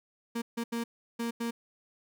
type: tone bursts at uneven times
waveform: 35% pulse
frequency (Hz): 233.1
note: A#3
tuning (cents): 0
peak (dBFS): -29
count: 5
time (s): 0.35-0.42 / 0.57-0.64 / 0.72-0.84 / 1.19-1.31 / 1.4-1.51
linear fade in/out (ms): 10
effects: none